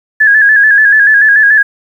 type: tone with vibrato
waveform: sine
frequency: 1688 Hz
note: G#6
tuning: 28 cents sharp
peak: -3 dBFS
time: 0.2-1.63 s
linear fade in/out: 10 ms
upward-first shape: square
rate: 6.9 Hz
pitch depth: 50 cents each way
effects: 7-bit